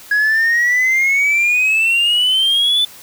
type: exponential sweep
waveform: sine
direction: up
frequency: 1661.2 to 3520 Hz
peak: -9 dBFS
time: 0.11-2.85 s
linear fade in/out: 5 ms
effects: tanh soft clip ceiling -10 dBFS + white hiss -39 dBFS RMS until 3.02 s